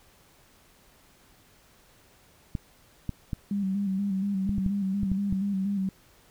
clicks, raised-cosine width 5 ms, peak -17 dBFS, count 9, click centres 2.552 / 3.093 / 3.332 / 4.493 / 4.582 / 4.663 / 5.032 / 5.117 / 5.326 s
sine tone with vibrato, 196 Hz, G3, in tune, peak -25 dBFS, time 3.51-5.89 s, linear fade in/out 2 ms, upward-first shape square, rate 4.2 Hz, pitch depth 46 cents each way
effects pink hiss -59 dBFS RMS until 6.3 s

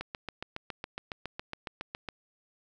click train, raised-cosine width 0.3 ms, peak -20 dBFS, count 16, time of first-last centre 0.01-2.088 s, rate 7.22 Hz, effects none

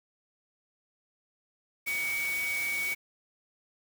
sine tone in noise, 2251 Hz, C#7, 26 cents sharp, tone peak -29 dBFS, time 1.86-2.95 s, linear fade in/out 20 ms, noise white, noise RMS -39 dBFS, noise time 1.86-2.95 s, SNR +7 dB, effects none

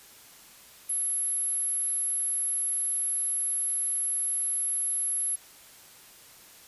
sine tone, 11175 Hz, F9, in tune, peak -26 dBFS, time 0.89-5.36 s, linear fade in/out 10 ms, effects white hiss -52 dBFS RMS until 6.67 s + resampled to 32000 Hz

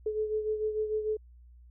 sine beating tone pair, 429.2 / 435.9 Hz, A4 / A4, -43 / -16 cents, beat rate 6.7 Hz, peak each -29 / -36 dBFS, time 0.06-1.17 s, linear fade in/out 5 ms, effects added 60 Hz sine -51 dBFS peak until 1.7 s

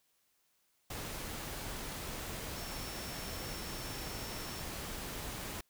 sine tone in noise, 5430 Hz, F8, 50 cents flat, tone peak -50 dBFS, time 2.56-4.62 s, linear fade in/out 5 ms, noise pink, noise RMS -42 dBFS, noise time 0.9-5.61 s, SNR -11 dB, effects white hiss -75 dBFS RMS until 5.69 s

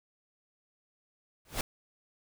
pink noise with exponential growth, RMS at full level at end -27 dBFS, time 1.45-1.61 s, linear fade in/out 2 ms, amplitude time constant 34 ms, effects none

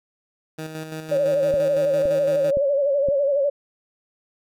15% pulse tone with tremolo, 157.6 Hz, D#3, 23 cents sharp, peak -23 dBFS, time 0.58-2.51 s, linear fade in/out 10 ms, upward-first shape square, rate 5.9 Hz, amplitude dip 45%
sine tone with vibrato, 562 Hz, C#5, 24 cents sharp, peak -17 dBFS, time 1.11-3.5 s, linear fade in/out 10 ms, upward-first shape sine, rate 12 Hz, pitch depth 71 cents each way
click train, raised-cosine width 3 ms, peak -18 dBFS, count 4, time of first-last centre 1.54-3.086 s, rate 1.94 Hz
effects none

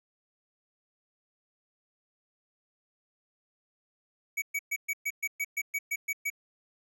square tone bursts, 2266 Hz, C#7, 37 cents sharp, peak -29 dBFS, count 12, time 4.37-6.302 s, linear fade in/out 10 ms, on 51 ms, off 120 ms, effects none

